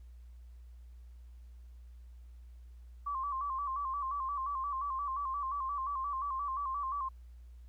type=tone with vibrato; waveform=sine; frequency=1102 Hz; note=C#6; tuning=11 cents flat; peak=-33 dBFS; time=3.06-7.09 s; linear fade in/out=10 ms; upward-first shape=square; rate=5.7 Hz; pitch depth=73 cents each way; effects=added 60 Hz sine -49 dBFS peak until 7.68 s + pink hiss -75 dBFS RMS until 7.68 s